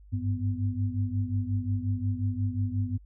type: tone cluster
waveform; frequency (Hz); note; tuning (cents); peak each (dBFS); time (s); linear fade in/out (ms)
sine; 97.3 / 102.9 / 249.5; G2 / G#2 / B3; -12 / -16 / +18; -29 / -30 / -34; 0.12-2.98; 20
effects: added 50 Hz sine -49 dBFS peak until 3.05 s